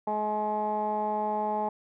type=tone with low-pass filter; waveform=15% pulse; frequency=212.1 Hz; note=G#3; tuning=37 cents sharp; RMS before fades=-29 dBFS; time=0.07-1.69 s; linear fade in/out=5 ms; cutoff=880 Hz; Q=5.2; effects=none